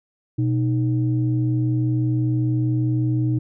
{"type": "tone pair together", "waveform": "sine", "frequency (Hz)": [123.02, 310], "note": ["B2", "D#4"], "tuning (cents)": [-6, -6], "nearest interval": "octave + major third", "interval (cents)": 1600, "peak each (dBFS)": [-18, -23], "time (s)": [0.38, 3.39], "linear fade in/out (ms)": 10, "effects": ["tanh soft clip ceiling -10 dBFS"]}